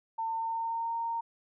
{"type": "tone with pitch glide", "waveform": "sine", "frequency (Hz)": [902, 922.6], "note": ["A5", "A#5"], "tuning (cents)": [43, -18], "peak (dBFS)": -30, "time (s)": [0.18, 1.21], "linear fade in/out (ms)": 10, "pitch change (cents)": 39, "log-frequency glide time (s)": [0.3, 0.94], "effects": []}